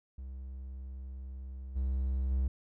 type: tone with level steps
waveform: triangle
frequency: 65.41 Hz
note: C2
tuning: in tune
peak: -38 / -27 / -25 dBFS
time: 0.18-2.48 s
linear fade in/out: 5 ms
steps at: 1.75 / 2.3 s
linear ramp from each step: 20 ms
effects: none